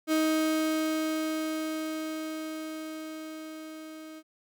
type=tone with level ramp; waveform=35% pulse; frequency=314.3 Hz; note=D#4; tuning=18 cents sharp; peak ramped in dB=-21 to -41 dBFS; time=0.07-4.23 s; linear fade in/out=50 ms; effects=none